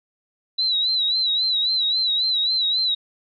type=tone with vibrato; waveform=sine; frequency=3951 Hz; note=B7; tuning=in tune; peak=-18 dBFS; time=0.58-2.95 s; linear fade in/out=10 ms; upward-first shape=sine; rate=3.7 Hz; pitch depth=79 cents each way; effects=none